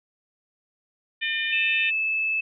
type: harmonic tone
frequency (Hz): 603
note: D5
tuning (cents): +46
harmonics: 3 / 4 / 5 / 6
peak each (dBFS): -28 / -28 / -31 / -33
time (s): 1.21-1.91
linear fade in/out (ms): 20
type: tone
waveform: sine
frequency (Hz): 2616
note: E7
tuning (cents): -14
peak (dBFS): -22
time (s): 1.52-2.41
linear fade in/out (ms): 10
effects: none